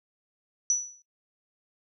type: tone with exponential decay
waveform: sine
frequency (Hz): 5920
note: F#8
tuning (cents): 0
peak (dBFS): -18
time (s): 0.7-1.02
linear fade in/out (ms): 1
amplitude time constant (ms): 69
effects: noise-tail reverb RT60 0.1 s tail -17 dB re dry